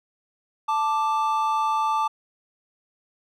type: tone pair together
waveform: triangle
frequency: 880 / 1177.2 Hz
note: A5 / D6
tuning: 0 / +4 cents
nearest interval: perfect fourth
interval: 504 cents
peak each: -21 / -22 dBFS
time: 0.68-2.08 s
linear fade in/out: 10 ms
effects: none